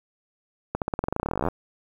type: accelerating click train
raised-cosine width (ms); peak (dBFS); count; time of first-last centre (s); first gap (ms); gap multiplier
1; -11; 25; 0.75-1.485; 68; 0.92
effects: 8-bit